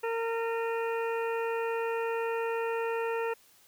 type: harmonic tone with a mistuned harmonic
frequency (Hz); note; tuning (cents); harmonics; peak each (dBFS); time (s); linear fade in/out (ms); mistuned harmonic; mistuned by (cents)
458.6; A#4; -28; 1 / 2 / 3 / 4 / 5 / 6; -30 / -36 / -40 / -42 / -44 / -46; 0.03-3.34; 10; 5; +110
effects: white hiss -61 dBFS RMS until 3.67 s